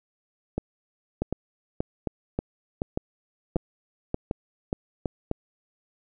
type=two click trains; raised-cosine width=2 ms; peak=-12 / -13 dBFS; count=8 / 7; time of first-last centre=1.22-5.314 / 0.58-5.058 s; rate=1.71 / 1.34 Hz; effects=none